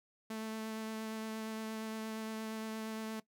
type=tone with vibrato; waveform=sawtooth; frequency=220 Hz; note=A3; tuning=in tune; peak=-35 dBFS; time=0.3-3.2 s; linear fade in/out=5 ms; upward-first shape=triangle; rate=8.6 Hz; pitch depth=13 cents each way; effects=noise-tail reverb RT60 0.1 s tail -18 dB re dry